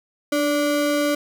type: ring-modulated tone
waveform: square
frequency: 437.1 Hz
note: A4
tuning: 11 cents flat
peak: -16 dBFS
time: 0.32-1.15 s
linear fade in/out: 5 ms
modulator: 142 Hz
effects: none